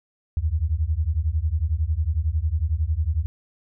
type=beating tone pair; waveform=sine; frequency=73.42 / 84.42 Hz; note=D2 / E2; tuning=0 / +42 cents; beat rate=11 Hz; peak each=-23 dBFS; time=0.37-3.26 s; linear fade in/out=0 ms; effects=none